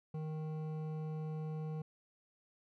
sine tone with hard clipping, 155.8 Hz, D#3, 3 cents sharp, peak -40 dBFS, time 0.14-1.82 s, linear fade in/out 5 ms, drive 11 dB, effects none

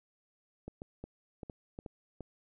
clicks, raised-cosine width 2 ms, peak -29 dBFS, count 8, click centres 0.68 / 0.819 / 1.04 / 1.432 / 1.498 / 1.789 / 1.862 / 2.207 s, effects none

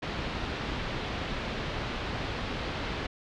pink low-pass noise, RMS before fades -34 dBFS, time 0.02-3.07 s, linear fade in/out 10 ms, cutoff 4100 Hz, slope 24 dB/octave, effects none

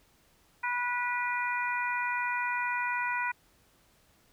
harmonic tone with a mistuned harmonic, 489.3 Hz, B4, 16 cents flat, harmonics 2 / 3 / 4 / 5, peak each -32 / -34 / -35 / -36 dBFS, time 0.63-3.32 s, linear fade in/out 10 ms, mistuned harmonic 5, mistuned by -16 cents, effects pink hiss -65 dBFS RMS until 4.32 s

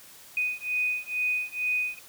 sine beating tone pair, 2489 / 2491.2 Hz, D#7 / D#7, 0 / +2 cents, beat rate 2.2 Hz, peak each -29 dBFS, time 0.37-1.99 s, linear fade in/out 2 ms, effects white hiss -50 dBFS RMS until 2.08 s

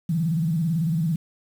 sine tone with vibrato, 163.1 Hz, E3, 18 cents flat, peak -20 dBFS, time 0.09-1.16 s, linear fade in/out 5 ms, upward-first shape square, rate 18 Hz, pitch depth 110 cents each way, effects 8-bit

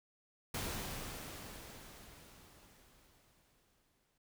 pink noise with exponential decay, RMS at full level -39 dBFS, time 0.54-4.18 s, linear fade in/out 5 ms, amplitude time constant 790 ms, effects none

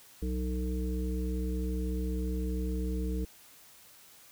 harmonic tone with a mistuned harmonic, 61.74 Hz, B1, in tune, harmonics 1 / 3 / 5 / 7, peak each -31 / -37 / -39 / -41 dBFS, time 0.22-3.25 s, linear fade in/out 5 ms, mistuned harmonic 7, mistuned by +64 cents, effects white hiss -56 dBFS RMS until 4.31 s

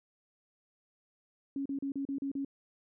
sine tone bursts, 276.2 Hz, C#4, 6 cents flat, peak -32 dBFS, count 7, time 1.56-2.448 s, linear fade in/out 2 ms, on 96 ms, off 36 ms, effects none

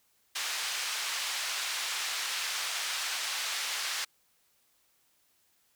white band-pass noise, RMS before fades -34 dBFS, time 0.35-4.05 s, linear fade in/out 10 ms, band 1100 to 5400 Hz, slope 12 dB/octave, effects white hiss -70 dBFS RMS until 5.75 s

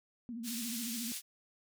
sine tone with vibrato, 233.1 Hz, A#3, in tune, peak -39 dBFS, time 0.29-1.12 s, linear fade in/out 0 ms, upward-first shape sine, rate 14 Hz, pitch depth 91 cents each way
white band-pass noise, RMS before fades -41 dBFS, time 0.43-1.22 s, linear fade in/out 50 ms, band 2800 to 13000 Hz, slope 12 dB/octave
effects none

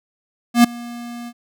square tone with ADSR envelope, 238.2 Hz, A#3, 38 cents sharp, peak -6 dBFS, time 0.54-1.33 s, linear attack 100 ms, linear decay 8 ms, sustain -24 dB, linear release 53 ms, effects none

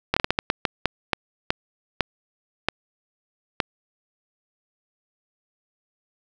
slowing click train, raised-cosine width 0.3 ms, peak -3 dBFS, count 14, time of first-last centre 0.14-3.602 s, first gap 25 ms, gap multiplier 1.35, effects none

